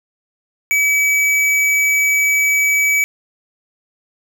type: tone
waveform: square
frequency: 2286 Hz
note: D7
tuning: 47 cents flat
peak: -13 dBFS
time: 0.71-3.04 s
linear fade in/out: 0 ms
effects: none